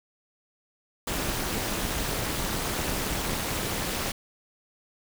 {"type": "noise with amplitude modulation", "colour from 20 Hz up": "pink", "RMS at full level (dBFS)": -26, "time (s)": [1.07, 4.12], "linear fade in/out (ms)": 5, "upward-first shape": "sine", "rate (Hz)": 237, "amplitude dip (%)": 80, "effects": []}